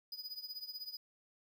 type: tone with tremolo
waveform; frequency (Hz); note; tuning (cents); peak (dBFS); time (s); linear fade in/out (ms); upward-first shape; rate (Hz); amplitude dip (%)
square; 4960; D#8; -6; -40; 0.12-0.97; 2; triangle; 16; 90
effects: 12-bit